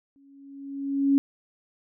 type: tone with exponential growth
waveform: sine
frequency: 277.2 Hz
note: C#4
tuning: in tune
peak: -15 dBFS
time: 0.16-1.18 s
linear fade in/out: 0 ms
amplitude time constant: 220 ms
effects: none